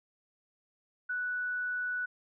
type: tone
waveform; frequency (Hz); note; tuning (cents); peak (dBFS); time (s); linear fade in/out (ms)
sine; 1480; F#6; 0; -31; 1.09-2.06; 10
effects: none